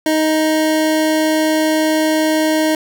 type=tone; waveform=25% pulse; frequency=312.6 Hz; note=D#4; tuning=8 cents sharp; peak=-9 dBFS; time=0.06-2.75 s; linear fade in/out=2 ms; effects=none